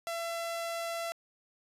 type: tone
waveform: sawtooth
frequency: 673 Hz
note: E5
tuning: 36 cents sharp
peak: -30 dBFS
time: 0.07-1.12 s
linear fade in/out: 0 ms
effects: resampled to 32000 Hz